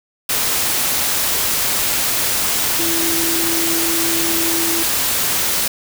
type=tone in noise; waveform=sine; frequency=332.4 Hz; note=E4; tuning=15 cents sharp; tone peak=-22 dBFS; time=2.79-4.83 s; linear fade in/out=5 ms; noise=white; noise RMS=-18 dBFS; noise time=0.29-5.68 s; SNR=-7 dB; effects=none